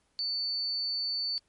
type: tone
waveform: sine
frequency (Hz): 4500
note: C#8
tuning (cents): +25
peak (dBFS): -29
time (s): 0.19-1.38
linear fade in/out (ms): 0
effects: pink hiss -72 dBFS RMS until 1.48 s + MP3 48 kbps